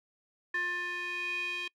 square tone with band-pass filter sweep, 354.2 Hz, F4, 24 cents sharp, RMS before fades -35 dBFS, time 0.54-1.68 s, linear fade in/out 5 ms, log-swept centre 1800 to 2800 Hz, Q 6.1, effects noise-tail reverb RT60 0.1 s tail -24 dB re dry

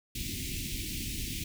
pink band-stop noise, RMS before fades -36 dBFS, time 0.15-1.44 s, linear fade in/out 5 ms, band 340 to 2200 Hz, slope 48 dB/octave, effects none

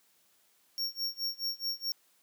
square tone with tremolo, 5520 Hz, F8, 21 cents flat, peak -30 dBFS, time 0.78-1.92 s, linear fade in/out 0 ms, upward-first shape sine, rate 4.7 Hz, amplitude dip 95%, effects white hiss -68 dBFS RMS until 2.22 s + high-pass 150 Hz 12 dB/octave

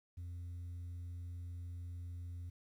sine tone, 87.31 Hz, F2, in tune, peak -40 dBFS, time 0.17-2.5 s, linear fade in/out 10 ms, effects tanh soft clip ceiling -42 dBFS + 12-bit

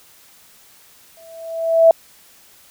sine tone with exponential growth, 658 Hz, E5, 3 cents flat, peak -4 dBFS, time 1.17-1.91 s, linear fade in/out 2 ms, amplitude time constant 160 ms, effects white hiss -49 dBFS RMS until 2.7 s

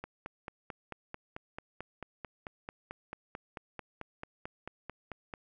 click train, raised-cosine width 0.5 ms, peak -25 dBFS, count 25, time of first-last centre 0.04-5.338 s, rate 4.53 Hz, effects none

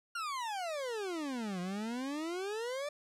40% pulse exponential two-way sweep, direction down then up, 1431 to 174.61 to 598 Hz, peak -35 dBFS, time 0.15-2.89 s, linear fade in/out 5 ms, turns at 1.6 s, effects low-pass 9000 Hz 12 dB/octave + 12-bit

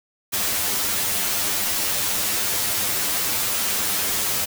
white noise with comb filter, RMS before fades -23 dBFS, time 0.32-4.46 s, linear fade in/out 20 ms, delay 10 ms, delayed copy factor +0.7, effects none

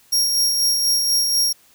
sawtooth tone with tremolo, 5588 Hz, F8, in tune, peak -12 dBFS, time 0.12-1.53 s, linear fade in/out 10 ms, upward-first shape sine, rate 4.1 Hz, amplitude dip 35%, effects white hiss -54 dBFS RMS until 1.74 s

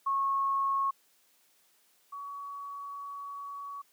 sine tone pair in turn, 1095 / 1127.7 Hz, C#6 / C#6, -22 / +29 cents, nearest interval minor second, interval 51 cents, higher second, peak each -26 / -38 dBFS, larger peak first, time 0.06-0.91 / 2.12-3.82 s, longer second, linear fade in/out 10 ms, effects white hiss -67 dBFS RMS until 3.92 s + high-pass 200 Hz 12 dB/octave

